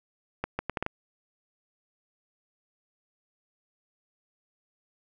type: accelerating click train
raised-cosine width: 0.5 ms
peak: -14 dBFS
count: 6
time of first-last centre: 0.44-0.864 s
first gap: 150 ms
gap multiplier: 0.71
effects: none